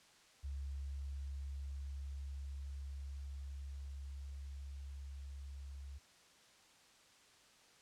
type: tone with level ramp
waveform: sine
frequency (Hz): 69.3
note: C#2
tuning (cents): 0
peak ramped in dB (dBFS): -40 to -46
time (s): 0.43-5.99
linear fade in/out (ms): 20
effects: white hiss -65 dBFS RMS until 7.81 s + low-pass 7000 Hz 12 dB/octave